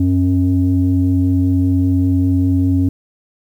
sine tone pair together, 92.5 / 272.4 Hz, F#2 / C#4, 0 / -30 cents, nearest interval octave + perfect fifth, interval 1870 cents, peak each -13 dBFS, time 0-2.89 s, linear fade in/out 5 ms, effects tanh soft clip ceiling -5 dBFS + 8-bit

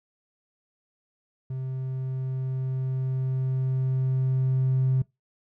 triangle tone with level ramp, 130.81 Hz, C3, in tune, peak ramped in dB -27 to -16 dBFS, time 1.5-5.02 s, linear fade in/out 5 ms, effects noise-tail reverb RT60 0.2 s tail -26 dB re dry + tanh soft clip ceiling -16 dBFS

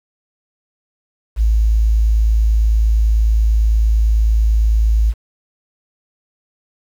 sine tone, 54.5 Hz, A1, 16 cents flat, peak -10 dBFS, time 1.36-5.14 s, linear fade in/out 50 ms, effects 7-bit

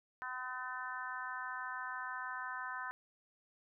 harmonic tone, 253.9 Hz, B3, 48 cents sharp, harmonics 3 / 4 / 5 / 6 / 7, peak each -51 / -44 / -47 / -44 / -47 dBFS, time 0.22-2.91 s, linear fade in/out 0 ms, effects none

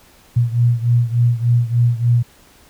sine beating tone pair, 118.4 / 121.8 Hz, A#2 / B2, +27 / -24 cents, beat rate 3.4 Hz, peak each -14 / -17 dBFS, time 0.36-2.23 s, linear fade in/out 10 ms, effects pink hiss -49 dBFS RMS until 2.69 s

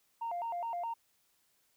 sine tone with vibrato, 803 Hz, G5, 41 cents sharp, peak -33 dBFS, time 0.21-0.94 s, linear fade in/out 10 ms, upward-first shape square, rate 4.8 Hz, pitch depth 240 cents each way, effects tanh soft clip ceiling -31 dBFS + white hiss -73 dBFS RMS until 1.76 s

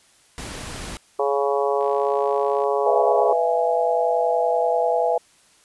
pink noise, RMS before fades -33 dBFS, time 0.38-0.97 s, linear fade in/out 0 ms
harmonic tone, 140 Hz, C#3, 18 cents sharp, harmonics 3 / 4 / 5 / 6 / 7 / 8, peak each -22 / -24 / -26 / -28 / -29 / -30 dBFS, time 1.19-3.33 s, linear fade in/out 5 ms
click train, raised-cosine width 0.3 ms, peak -30 dBFS, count 49, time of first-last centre 1.81-2.638 s, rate 58 Hz
sine chord, E major seventh, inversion second, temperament equal with one note detuned, 493.9 / 622.3 / 672.7 / 830.6 Hz, B4 / D#5 / E5 / G#5, 0 / 0 / +35 / 0 cents, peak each -22 / -27 / -21 / -24 dBFS, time 2.86-5.18 s, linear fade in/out 5 ms
effects white hiss -56 dBFS RMS until 5.64 s + resampled to 24000 Hz

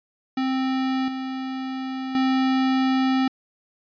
square tone with level steps, 262.3 Hz, C4, 4 cents sharp, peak -22 / -28 / -19 dBFS, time 0.37-3.28 s, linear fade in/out 5 ms, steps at 1.08 / 2.15 s, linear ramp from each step 2 ms, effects resampled to 11025 Hz

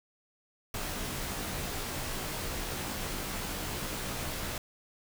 pink noise with comb filter, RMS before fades -36 dBFS, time 0.74-4.58 s, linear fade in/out 2 ms, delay 18 ms, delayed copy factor -0.7, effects none

